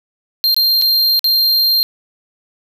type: tone with dropouts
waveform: square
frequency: 4186 Hz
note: C8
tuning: in tune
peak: -11 dBFS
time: 0.44-1.83 s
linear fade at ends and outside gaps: 0 ms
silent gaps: 0.544-0.565 / 0.815-0.821 / 1.193-1.243 s
effects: none